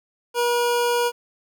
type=tone; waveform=25% pulse; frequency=480 Hz; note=B4; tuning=49 cents flat; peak=-15 dBFS; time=0.34-1.12 s; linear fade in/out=50 ms; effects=9-bit